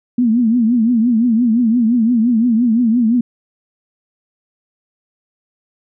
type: tone with vibrato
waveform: sine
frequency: 233.1 Hz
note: A#3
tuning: in tune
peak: -10 dBFS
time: 0.18-3.21 s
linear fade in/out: 5 ms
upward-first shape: triangle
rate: 5.8 Hz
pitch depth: 150 cents each way
effects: none